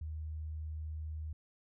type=tone; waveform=sine; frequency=77.78 Hz; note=D#2; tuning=in tune; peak=-38 dBFS; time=0.01-1.33 s; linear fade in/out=5 ms; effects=none